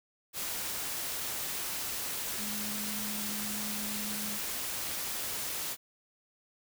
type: tone in noise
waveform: sine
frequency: 210 Hz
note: G#3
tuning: 19 cents sharp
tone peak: -40 dBFS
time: 2.37-4.39 s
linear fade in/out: 50 ms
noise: white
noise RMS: -36 dBFS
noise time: 0.33-5.77 s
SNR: -7 dB
effects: none